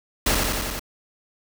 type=noise with echo; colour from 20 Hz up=pink; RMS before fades=-20 dBFS; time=0.26-0.35 s; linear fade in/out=5 ms; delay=89 ms; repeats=5; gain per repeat=-2 dB; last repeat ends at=0.795 s; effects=none